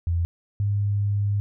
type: tone pair in turn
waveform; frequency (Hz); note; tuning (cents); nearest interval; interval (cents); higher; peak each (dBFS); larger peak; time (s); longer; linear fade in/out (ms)
sine; 85 / 101.82; F2 / G#2; -46 / -34; minor third; 312; second; -20; neither; 0.07-0.25 / 0.6-1.4; second; 0
effects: none